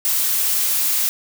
blue noise, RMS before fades -19 dBFS, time 0.05-1.09 s, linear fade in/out 0 ms, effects none

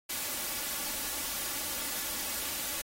white noise with comb filter, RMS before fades -35 dBFS, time 0.09-2.82 s, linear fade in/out 10 ms, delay 3.5 ms, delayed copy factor +0.5, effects AAC 48 kbps

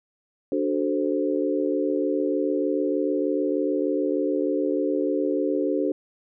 sine chord, D dominant seventh, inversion none, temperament equal with one note detuned, 293.7 / 373.4 / 440 / 523.3 Hz, D4 / F#4 / A4 / C5, 0 / +16 / 0 / 0 cents, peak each -25 / -27 / -28 / -28 dBFS, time 0.52-5.92 s, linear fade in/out 2 ms, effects none

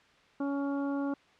harmonic tone, 280.2 Hz, C#4, 19 cents sharp, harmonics 1 / 2 / 3 / 4 / 5, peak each -30 / -39 / -43 / -45 / -46 dBFS, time 0.4-1.14 s, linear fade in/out 5 ms, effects white hiss -61 dBFS RMS until 1.39 s + low-pass 3000 Hz 12 dB/octave

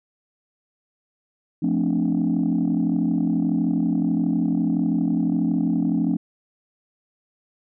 sine chord, D minor seventh, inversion first, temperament equal, 174.61 / 220 / 261.6 / 293.7 Hz, F3 / A3 / C4 / D4, 0 / 0 / 0 / 0 cents, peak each -23 dBFS, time 1.62-6.17 s, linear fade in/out 10 ms, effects tanh soft clip ceiling -13 dBFS

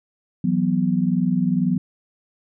sine chord, E suspended second, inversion none, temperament equal, 164.81 / 185 / 246.9 Hz, E3 / F#3 / B3, 0 / 0 / 0 cents, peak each -23 / -20 / -22 dBFS, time 0.44-1.78 s, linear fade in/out 5 ms, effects none

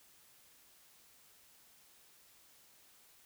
silence, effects white hiss -64 dBFS RMS until 3.25 s

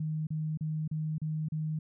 sine tone bursts, 155.56 Hz, D#3, in tune, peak -30 dBFS, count 6, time 0-1.79 s, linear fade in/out 5 ms, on 270 ms, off 34 ms, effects none

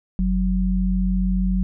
sine tone pair together, 46.48 / 186.4 Hz, F#1 / F#3, +9 / +13 cents, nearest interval 2 octaves, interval 2404 cents, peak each -20 dBFS, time 0.19-1.63 s, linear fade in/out 0 ms, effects none

